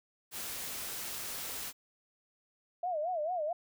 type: noise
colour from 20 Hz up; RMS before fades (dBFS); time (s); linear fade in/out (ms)
white; -40; 0.31-1.73; 50
type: tone with vibrato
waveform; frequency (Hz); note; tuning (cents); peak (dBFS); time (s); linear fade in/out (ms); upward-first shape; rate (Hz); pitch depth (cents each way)
sine; 664; E5; +12; -31; 2.83-3.53; 5; sine; 4.5; 190
effects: none